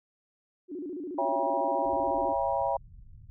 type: tone with vibrato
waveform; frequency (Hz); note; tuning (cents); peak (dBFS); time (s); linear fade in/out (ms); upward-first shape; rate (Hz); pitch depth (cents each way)
sine; 324.7; E4; -26; -34; 0.68-2.35; 50; square; 14; 190
type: chord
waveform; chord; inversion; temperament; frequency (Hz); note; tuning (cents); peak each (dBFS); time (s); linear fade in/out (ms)
sine; C# diminished seventh; none; just; 554.4 / 665.2 / 798.3 / 957.9; C#5 / E5 / G5 / Bb5; 0 / +16 / +31 / +47; -31; 1.18-2.77; 5
type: low-pass noise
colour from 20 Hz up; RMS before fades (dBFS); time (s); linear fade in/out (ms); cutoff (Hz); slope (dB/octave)
pink; -49; 1.85-3.3; 0; 120; 24
effects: none